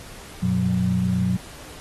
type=tone cluster; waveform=sine; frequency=93 / 121.1 / 182.6 Hz; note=F#2 / B2 / F#3; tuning=+9 / -34 / -23 cents; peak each=-27 / -25 / -20 dBFS; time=0.42-1.37 s; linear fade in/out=10 ms; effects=pink hiss -42 dBFS RMS until 1.8 s + AAC 32 kbps